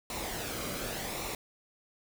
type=noise with flanger; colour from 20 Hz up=pink; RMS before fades=-37 dBFS; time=0.1-1.35 s; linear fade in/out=2 ms; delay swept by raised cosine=0.62 to 1.14 ms; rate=0.88 Hz; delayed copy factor=-0.5; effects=none